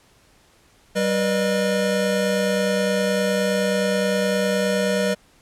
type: tone cluster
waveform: square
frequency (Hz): 192.8 / 484.6 / 608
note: G3 / B4 / D#5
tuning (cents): -28 / -33 / -40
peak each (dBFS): -24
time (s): 0.95-5.15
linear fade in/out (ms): 20
effects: pink hiss -56 dBFS RMS until 5.41 s + low-pass 11000 Hz 12 dB/octave